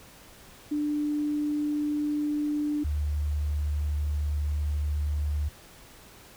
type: tone pair in turn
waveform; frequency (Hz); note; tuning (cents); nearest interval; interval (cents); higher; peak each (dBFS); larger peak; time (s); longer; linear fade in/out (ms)
sine; 296.5 / 74.12; D4 / D2; +17 / +17; 2 octaves; 2400; first; -25; neither; 0.71-2.84 / 2.84-5.49; second; 10
effects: pink hiss -51 dBFS RMS until 6.36 s